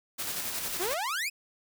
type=noise with tremolo; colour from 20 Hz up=white; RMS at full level=-33 dBFS; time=0.18-0.95 s; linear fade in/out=20 ms; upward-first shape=square; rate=11 Hz; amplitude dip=30%
type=exponential sweep; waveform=sawtooth; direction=up; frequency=323.7 to 2638 Hz; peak=-26 dBFS; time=0.79-1.3 s; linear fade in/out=20 ms
effects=none